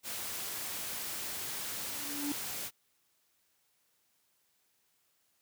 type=noise; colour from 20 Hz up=white; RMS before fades=-39 dBFS; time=0.03-2.71 s; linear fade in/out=50 ms
type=tone with exponential growth; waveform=triangle; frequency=288.7 Hz; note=D4; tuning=30 cents flat; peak=-29 dBFS; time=1.72-2.32 s; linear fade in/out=2 ms; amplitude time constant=130 ms
effects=white hiss -74 dBFS RMS until 5.41 s + high-pass 60 Hz 12 dB/octave